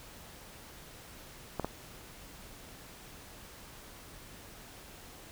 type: clicks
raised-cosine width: 1 ms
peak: -18 dBFS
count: 2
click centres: 1.597 / 1.646 s
effects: pink hiss -51 dBFS RMS until 5.31 s